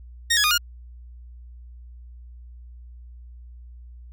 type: tone with pitch steps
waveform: 15% pulse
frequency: 1856 / 1678 / 1227 / 1423 Hz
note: A#6 / G#6 / D#6 / F6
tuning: -8 / +17 / -25 / +32 cents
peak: -11 dBFS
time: 0.3-0.58 s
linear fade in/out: 10 ms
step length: 70 ms
effects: added 60 Hz sine -40 dBFS peak until 4.12 s